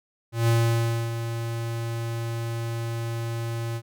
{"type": "tone with ADSR envelope", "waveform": "square", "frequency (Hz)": 115.7, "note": "A#2", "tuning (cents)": -13, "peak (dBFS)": -18, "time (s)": [0.32, 3.82], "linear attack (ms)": 160, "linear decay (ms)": 620, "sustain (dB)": -10, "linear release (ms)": 59, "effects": []}